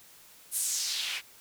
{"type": "noise with band-pass filter sweep", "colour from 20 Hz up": "white", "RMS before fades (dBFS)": -32, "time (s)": [0.51, 1.22], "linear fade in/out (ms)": 50, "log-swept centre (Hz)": [11000, 2200], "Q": 2.4, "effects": ["white hiss -55 dBFS RMS until 1.4 s"]}